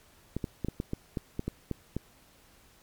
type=clicks; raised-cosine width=3 ms; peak=-18 dBFS; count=11; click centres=0.366 / 0.442 / 0.647 / 0.685 / 0.801 / 0.934 / 1.172 / 1.394 / 1.48 / 1.713 / 1.966 s; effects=pink hiss -60 dBFS RMS until 2.82 s + MP3 96 kbps